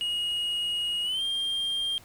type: tone with pitch glide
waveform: triangle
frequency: 2882 to 3198 Hz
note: F#7 to G7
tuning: -46 to +34 cents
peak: -25 dBFS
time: 0.01-1.98 s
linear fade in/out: 0 ms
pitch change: +180 cents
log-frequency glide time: 1.03-1.23 s
effects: pink hiss -53 dBFS RMS until 2.04 s